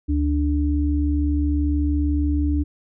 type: tone pair together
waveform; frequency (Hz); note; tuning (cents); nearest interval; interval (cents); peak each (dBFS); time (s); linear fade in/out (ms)
sine; 72.98 / 293.7; D2 / D4; -10 / 0; 2 octaves; 2410; -19 / -22; 0.08-2.64; 20
effects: none